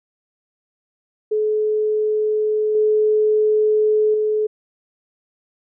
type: tone with level steps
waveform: sine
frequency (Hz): 428.1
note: A4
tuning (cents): -47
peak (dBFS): -16 / -13 / -16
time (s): 1.31-4.47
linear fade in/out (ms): 10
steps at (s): 2.75 / 4.14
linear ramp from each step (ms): 2
effects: none